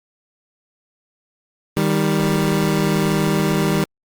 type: tone pair together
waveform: 25% pulse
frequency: 156.6 / 197.42 Hz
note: D#3 / G3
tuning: +11 / +13 cents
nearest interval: major third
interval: 402 cents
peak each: -15 dBFS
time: 1.77-3.84 s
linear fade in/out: 0 ms
effects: Opus 24 kbps